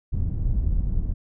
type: low-pass noise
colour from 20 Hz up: pink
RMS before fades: -23 dBFS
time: 0.12-1.14 s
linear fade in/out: 20 ms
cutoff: 110 Hz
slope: 12 dB/octave
effects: none

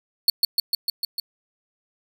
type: tone with echo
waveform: 45% pulse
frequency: 4435 Hz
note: C#8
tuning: in tune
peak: -12 dBFS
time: 0.28-0.3 s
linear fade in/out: 2 ms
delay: 150 ms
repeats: 6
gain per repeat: -2 dB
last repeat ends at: 1.2 s
effects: none

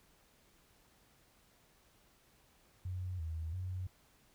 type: tone with pitch steps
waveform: sine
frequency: 91.4 / 80.5 / 92 Hz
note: F#2 / E2 / F#2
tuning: -21 / -41 / -9 cents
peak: -37 dBFS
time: 2.85-3.87 s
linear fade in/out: 5 ms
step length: 340 ms
effects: pink hiss -68 dBFS RMS until 4.34 s

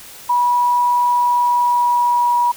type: tone with pitch glide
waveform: sine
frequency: 973 to 964.6 Hz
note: B5 to B5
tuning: -26 to -41 cents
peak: -12 dBFS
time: 0.29-2.52 s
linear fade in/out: 10 ms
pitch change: -15 cents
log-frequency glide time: 1.03-2.35 s
effects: white hiss -38 dBFS RMS until 2.56 s

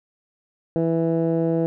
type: tone with low-pass filter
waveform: 15% pulse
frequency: 164.81 Hz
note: E3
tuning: in tune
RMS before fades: -21 dBFS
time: 0.76-1.66 s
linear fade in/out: 0 ms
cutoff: 520 Hz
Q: 1.4
effects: none

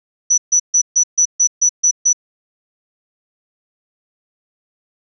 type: tone bursts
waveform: sine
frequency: 5930 Hz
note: F#8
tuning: 3 cents sharp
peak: -9 dBFS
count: 9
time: 0.3-2.131 s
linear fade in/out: 10 ms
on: 79 ms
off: 140 ms
effects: none

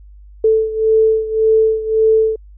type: beating tone pair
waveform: sine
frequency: 440 / 441.8 Hz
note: A4 / A4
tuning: 0 / +7 cents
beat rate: 1.8 Hz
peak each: -12 / -16 dBFS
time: 0.44-2.36 s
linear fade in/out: 5 ms
effects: added 50 Hz sine -37 dBFS peak until 2.57 s

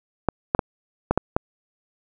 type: clicks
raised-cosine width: 1 ms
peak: -4 dBFS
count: 6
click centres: 0.287 / 0.549 / 0.592 / 1.11 / 1.176 / 1.365 s
effects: none

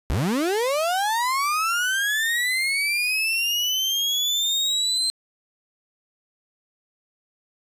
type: linear sweep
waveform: 35% pulse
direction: up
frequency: 49 to 4140 Hz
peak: -19 dBFS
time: 0.1-5.1 s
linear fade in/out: 0 ms
effects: resampled to 32000 Hz + 9-bit

